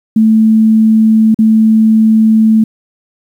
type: tone with dropouts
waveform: sine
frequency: 220 Hz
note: A3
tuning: in tune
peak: -4 dBFS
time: 0.16-2.64 s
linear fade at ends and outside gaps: 5 ms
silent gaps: 1.345-1.388 s
effects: 7-bit